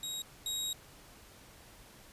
25% pulse tone pair in turn, 3800 / 3800 Hz, A#7 / A#7, +33 / +33 cents, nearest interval unison, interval 0 cents, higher neither, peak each -33 / -30 dBFS, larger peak second, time 0.03-0.22 / 0.46-0.73 s, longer second, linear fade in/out 2 ms, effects pink hiss -56 dBFS RMS until 2.12 s + resampled to 32000 Hz

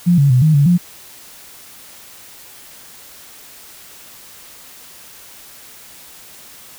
sine tone with pitch steps, 175.2 / 140.8 / 126 / 156 / 142.6 / 176.1 Hz, F3 / C#3 / B2 / D#3 / C#3 / F3, +6 / +27 / +35 / +5 / +49 / +15 cents, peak -8 dBFS, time 0.06-0.78 s, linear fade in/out 20 ms, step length 120 ms, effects white hiss -40 dBFS RMS until 6.78 s

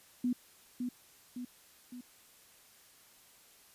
sine tone with echo, 246.9 Hz, B3, in tune, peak -28 dBFS, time 0.24-0.33 s, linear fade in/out 5 ms, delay 560 ms, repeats 3, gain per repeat -5 dB, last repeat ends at 2.01 s, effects white hiss -61 dBFS RMS until 3.74 s + resampled to 32000 Hz

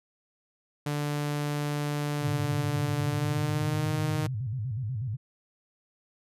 sawtooth tone with pitch glide, 146.83 to 154.49 Hz, D3 to D#3, 0 to -12 cents, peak -24 dBFS, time 0.86-4.27 s, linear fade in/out 5 ms, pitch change +88 cents, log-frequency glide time 3.06-3.91 s
sine tone with vibrato, 117.5 Hz, A#2, 14 cents sharp, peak -29 dBFS, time 2.21-5.17 s, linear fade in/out 20 ms, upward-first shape square, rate 8.2 Hz, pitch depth 190 cents each way
effects resampled to 32000 Hz

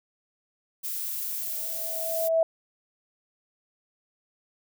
violet noise, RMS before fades -32 dBFS, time 0.83-2.29 s, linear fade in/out 20 ms
sine tone with exponential growth, 653 Hz, E5, 17 cents flat, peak -17 dBFS, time 1.41-2.43 s, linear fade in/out 2 ms, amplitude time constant 220 ms
effects none

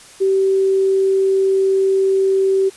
sine tone, 385.8 Hz, G4, 28 cents flat, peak -12 dBFS, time 0.2-2.7 s, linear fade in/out 20 ms, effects white hiss -42 dBFS RMS until 2.76 s + resampled to 24000 Hz

